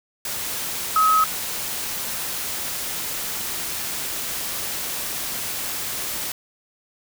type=tone in noise; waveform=sine; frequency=1276 Hz; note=D#6; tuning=43 cents sharp; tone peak=-14 dBFS; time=0.96-1.24 s; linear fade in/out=2 ms; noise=white; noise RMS=-28 dBFS; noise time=0.25-6.32 s; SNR=+11 dB; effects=none